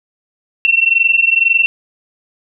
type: tone pair together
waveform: sine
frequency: 2698 / 2720 Hz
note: E7 / F7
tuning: +40 / -46 cents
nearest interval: unison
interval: 14 cents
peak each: -12 dBFS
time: 0.65-1.66 s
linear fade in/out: 0 ms
effects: none